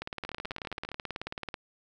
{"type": "two click trains", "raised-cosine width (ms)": 0.3, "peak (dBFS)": [-23, -19], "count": [11, 29], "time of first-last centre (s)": [[0.25, 0.917], [0.02, 1.542]], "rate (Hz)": [15, 18.4], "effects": []}